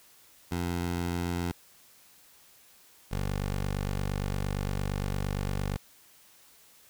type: tone pair in turn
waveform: 15% pulse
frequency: 87.1 / 48.71 Hz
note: F2 / G1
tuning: -4 / -10 cents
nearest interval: minor seventh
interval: 1006 cents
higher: first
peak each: -23 dBFS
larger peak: neither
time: 0.51-1.52 / 3.11-5.77 s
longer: second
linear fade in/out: 10 ms
effects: white hiss -58 dBFS RMS until 6.89 s